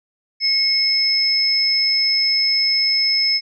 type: tone pair together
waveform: sine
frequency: 2176 / 5199 Hz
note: C#7 / E8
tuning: -33 / -25 cents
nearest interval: octave + minor third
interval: 1508 cents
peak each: -23 / -15 dBFS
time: 0.4-3.41 s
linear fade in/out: 50 ms
effects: none